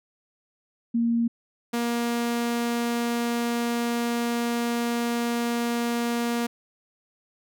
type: tone pair in turn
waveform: sine / sawtooth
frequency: 233.1 / 236.4 Hz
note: A#3 / A#3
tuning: 0 / +24 cents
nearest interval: unison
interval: 24 cents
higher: second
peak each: -20 dBFS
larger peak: neither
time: 0.94-1.28 / 1.73-6.47 s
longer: second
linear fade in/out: 10 ms
effects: none